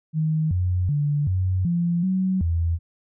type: tone with pitch steps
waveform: sine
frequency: 156.8 / 90.6 / 145.9 / 92.9 / 172 / 187.7 / 83.7 Hz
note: D#3 / F#2 / D3 / F#2 / F3 / F#3 / E2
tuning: +14 / -36 / -11 / +7 / -26 / +25 / +27 cents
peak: -19 dBFS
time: 0.13-2.79 s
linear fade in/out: 50 ms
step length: 380 ms
effects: none